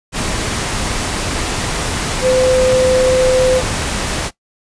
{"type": "tone in noise", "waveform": "sine", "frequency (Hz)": 513, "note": "C5", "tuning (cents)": -34, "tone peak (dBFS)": -10, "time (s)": [2.21, 3.62], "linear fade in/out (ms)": 50, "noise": "pink", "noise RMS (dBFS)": -19, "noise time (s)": [0.12, 4.31], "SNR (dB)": 6, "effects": ["noise-tail reverb RT60 0.1 s tail -17 dB re dry", "resampled to 22050 Hz"]}